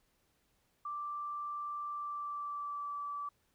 sine tone with pitch glide, 1174.7 to 1157.2 Hz, D6 to D6, 0 to -26 cents, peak -37 dBFS, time 0.85-3.29 s, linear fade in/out 5 ms, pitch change -26 cents, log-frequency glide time 1.89-2.96 s, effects pink hiss -75 dBFS RMS until 3.54 s

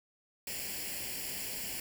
white noise with comb filter, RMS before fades -39 dBFS, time 0.47-1.8 s, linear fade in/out 2 ms, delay 0.4 ms, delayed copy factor +0.75, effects none

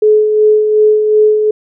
sine tone with tremolo, 427.1 Hz, G#4, 48 cents sharp, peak -4 dBFS, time 0.02-1.51 s, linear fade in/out 5 ms, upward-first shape sine, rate 2.7 Hz, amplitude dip 45%, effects none

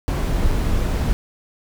brown noise with dropouts, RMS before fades -19 dBFS, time 0.08-1.13 s, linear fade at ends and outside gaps 0 ms, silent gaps 0.514-0.52 s, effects none

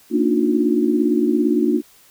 sine tone cluster, 231.3 / 288.9 / 306.5 / 357.6 Hz, A#3 / D4 / D#4 / F4, -13 / -28 / -26 / +41 cents, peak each -20 dBFS, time 0.1-1.82 s, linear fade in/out 50 ms, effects white hiss -51 dBFS RMS until 2.1 s

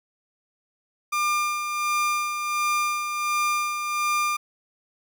30% pulse tone with tremolo, 1200 Hz, D6, 37 cents sharp, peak -18 dBFS, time 1.12-4.37 s, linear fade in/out 10 ms, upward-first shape sine, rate 1.4 Hz, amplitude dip 50%, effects none

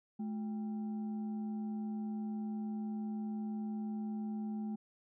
sine tone with frequency modulation, 214.2 Hz, A3, 46 cents flat, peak -36 dBFS, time 0.19-4.76 s, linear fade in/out 10 ms, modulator 577 Hz, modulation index 0.27, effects none

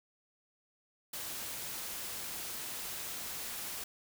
white noise, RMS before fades -41 dBFS, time 1.13-3.84 s, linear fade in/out 5 ms, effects none

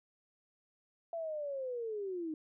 sine linear sweep, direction down, 678 to 303.8 Hz, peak -36 dBFS, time 1.13-2.34 s, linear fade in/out 2 ms, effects none

